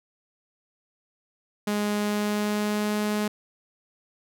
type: tone with pitch glide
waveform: sawtooth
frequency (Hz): 207.7 to 210.1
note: G#3 to G#3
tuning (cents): 0 to +20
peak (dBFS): -20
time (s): 1.67-3.28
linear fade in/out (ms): 5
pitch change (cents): +20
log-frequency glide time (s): 1.98-2.97
effects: none